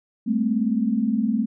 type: tone cluster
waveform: sine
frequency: 203.5 / 222.8 / 261.5 Hz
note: G#3 / A3 / C4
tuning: -35 / +22 / -1 cents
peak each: -25 / -21 / -26 dBFS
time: 0.26-1.46 s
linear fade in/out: 20 ms
effects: none